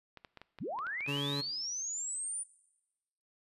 clicks, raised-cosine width 0.3 ms, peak -32 dBFS, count 10, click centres 0.173 / 0.248 / 0.373 / 0.416 / 0.587 / 0.789 / 0.868 / 1.007 / 1.064 / 1.172 s
sine linear sweep, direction up, 87.31 to 9530 Hz, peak -35 dBFS, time 0.6-2.44 s, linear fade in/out 20 ms
20% pulse tone, 142 Hz, C#3, 42 cents sharp, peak -29 dBFS, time 1.07-1.42 s, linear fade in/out 20 ms
effects noise-tail reverb RT60 1.0 s tail -20 dB re dry + resampled to 32000 Hz

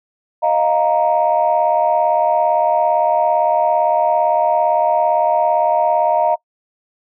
sine chord, Eb suspended second, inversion none, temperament just, 622.3 / 700 / 933.4 Hz, Eb5 / F5 / Bb5, 0 / +4 / +2 cents, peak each -16 dBFS, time 0.42-6.36 s, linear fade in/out 20 ms, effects noise-tail reverb RT60 0.1 s tail -22 dB re dry + tanh soft clip ceiling -4 dBFS

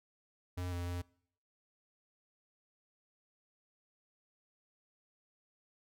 square tone with pitch steps, 89.8 / 87.6 / 88.2 Hz, F2 / F2 / F2, +49 / +6 / +18 cents, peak -37 dBFS, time 0.57-1.02 s, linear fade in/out 10 ms, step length 150 ms, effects noise-tail reverb RT60 0.6 s tail -23 dB re dry

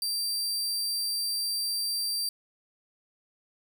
sawtooth tone, 4699 Hz, D8, in tune, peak -25 dBFS, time 0.02-2.29 s, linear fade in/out 2 ms, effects none

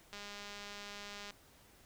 click train, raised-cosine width 0.2 ms, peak -30 dBFS, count 241, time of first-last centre 0.13-1.306 s, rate 204 Hz, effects pink hiss -63 dBFS RMS until 1.85 s

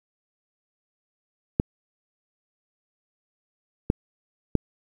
clicks, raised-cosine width 3 ms, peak -6 dBFS, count 3, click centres 1.599 / 3.901 / 4.553 s, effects 8-bit

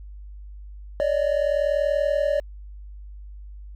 triangle tone pair together, 569 / 609.4 Hz, C#5 / D#5, +45 / -36 cents, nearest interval minor second, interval 119 cents, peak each -20 / -21 dBFS, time 1-2.4 s, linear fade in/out 0 ms, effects added 50 Hz sine -37 dBFS peak until 3.75 s

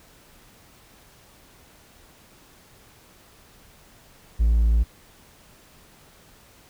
triangle tone, 56.5 Hz, A1, 47 cents sharp, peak -13 dBFS, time 4.39-4.84 s, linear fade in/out 20 ms, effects tanh soft clip ceiling -9 dBFS + pink hiss -53 dBFS RMS until 6.69 s

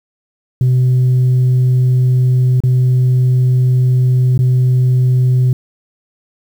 sine tone with dropouts, 127 Hz, B2, 49 cents sharp, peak -6 dBFS, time 0.61-5.53 s, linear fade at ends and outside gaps 2 ms, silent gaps 2.604-2.636 / 4.377-4.39 s, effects tanh soft clip ceiling -7 dBFS + 7-bit

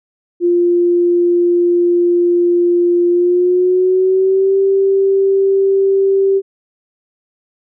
sine tone with pitch glide, 349.2 to 389.7 Hz, F4 to G4, 0 to -10 cents, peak -9 dBFS, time 0.4-6.42 s, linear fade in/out 50 ms, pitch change +190 cents, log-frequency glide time 3.09-4.57 s, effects none

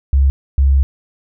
sine tone pair in turn, 68.2 / 68.2 Hz, C#2 / C#2, -28 / -28 cents, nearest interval unison, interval 0 cents, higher neither, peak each -8 / -8 dBFS, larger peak neither, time 0.13-0.3 / 0.58-0.83 s, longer second, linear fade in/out 0 ms, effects none

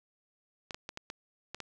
clicks, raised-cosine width 0.2 ms, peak -22 dBFS, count 7, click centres 0.708 / 0.745 / 0.891 / 0.974 / 1.101 / 1.546 / 1.603 s, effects none

